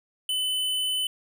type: tone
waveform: square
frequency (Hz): 3017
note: F#7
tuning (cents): +33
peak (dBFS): -25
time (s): 0.29-1.07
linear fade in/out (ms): 2
effects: none